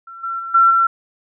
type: tone with level steps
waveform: sine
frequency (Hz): 1354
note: E6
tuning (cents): +46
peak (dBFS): -33 / -21 / -25 / -8 / -11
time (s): 0.07-0.87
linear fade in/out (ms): 5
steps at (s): 0.23 / 0.39 / 0.54 / 0.7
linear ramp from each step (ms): 10
effects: none